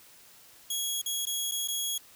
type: tone with dropouts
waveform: 15% pulse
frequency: 3322 Hz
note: G#7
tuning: in tune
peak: -22 dBFS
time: 0.7-1.98 s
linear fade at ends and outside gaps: 5 ms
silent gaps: 1.017-1.059 / 1.255-1.268 / 1.513-1.518 / 1.676-1.683 s
effects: white hiss -55 dBFS RMS until 2.15 s